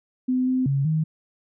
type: tone with pitch steps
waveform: sine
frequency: 254.7 / 257.2 / 138.1 / 157.2 Hz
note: C4 / C4 / C#3 / D#3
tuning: -46 / -30 / -6 / +18 cents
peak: -19 dBFS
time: 0.28-1.04 s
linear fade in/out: 10 ms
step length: 190 ms
effects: none